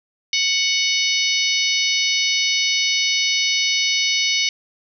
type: harmonic tone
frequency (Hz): 740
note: F#5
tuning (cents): 0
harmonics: 3 / 4 / 5 / 6 / 7 / 8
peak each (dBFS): -22 / -23 / -24 / -25 / -25 / -26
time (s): 0.33-4.49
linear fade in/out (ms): 2
effects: none